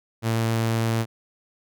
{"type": "tone", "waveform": "sawtooth", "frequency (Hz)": 113.6, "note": "A#2", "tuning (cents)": -44, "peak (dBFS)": -17, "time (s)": [0.22, 1.06], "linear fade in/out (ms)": 50, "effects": []}